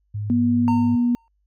sine tone with vibrato, 103.83 Hz, G#2, in tune, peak -24 dBFS, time 0.14-0.96 s, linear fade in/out 10 ms, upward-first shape sine, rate 2.4 Hz, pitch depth 10 cents each way
sine tone, 241.3 Hz, B3, 40 cents flat, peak -16 dBFS, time 0.3-1.15 s, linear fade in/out 0 ms
triangle tone with exponential decay, 915 Hz, A#5, 32 cents flat, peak -19 dBFS, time 0.68-1.28 s, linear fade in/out 0 ms, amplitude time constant 130 ms
effects added 50 Hz sine -64 dBFS peak until 1.46 s

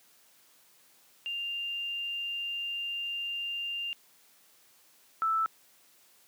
sine tone pair in turn, 2794 / 1318.6 Hz, F7 / E6, 0 / 0 cents, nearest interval octave + minor second, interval 1300 cents, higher first, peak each -32 / -25 dBFS, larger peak second, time 1.26-3.93 / 5.22-5.46 s, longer first, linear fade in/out 0 ms, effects white hiss -62 dBFS RMS until 6.27 s + high-pass 150 Hz 12 dB/octave

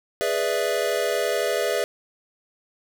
square chord, E dominant seventh, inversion first, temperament equal, 415.3 / 493.9 / 587.3 / 659.3 Hz, G#4 / B4 / D5 / E5, 0 / 0 / 0 / 0 cents, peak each -28 dBFS, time 0.21-1.84 s, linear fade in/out 0 ms, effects none

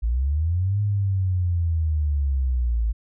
sine linear two-way sweep, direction up then down, 53.6 to 104.1 to 53.6 Hz, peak -19 dBFS, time 0.02-2.93 s, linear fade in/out 20 ms, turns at 0.81 s, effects none

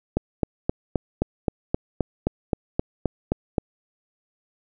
click train, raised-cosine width 2 ms, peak -7 dBFS, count 14, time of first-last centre 0.17-3.582 s, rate 3.81 Hz, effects none

